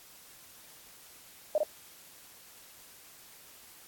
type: tone with echo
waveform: sine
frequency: 610 Hz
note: D#5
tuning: 34 cents flat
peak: -23 dBFS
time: 1.55-1.58 s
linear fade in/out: 2 ms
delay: 53 ms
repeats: 1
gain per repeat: -2 dB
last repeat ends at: 1.633 s
effects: white hiss -54 dBFS RMS until 3.87 s + AAC 64 kbps